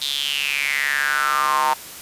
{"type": "tone with high-pass filter sweep", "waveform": "square", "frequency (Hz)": 70.6, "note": "C#2", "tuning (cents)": 32, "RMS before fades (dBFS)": -21, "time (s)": [0.01, 1.74], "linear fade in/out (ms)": 10, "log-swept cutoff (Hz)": [3800, 900], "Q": 7, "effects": ["white hiss -37 dBFS RMS until 2.01 s", "resampled to 32000 Hz"]}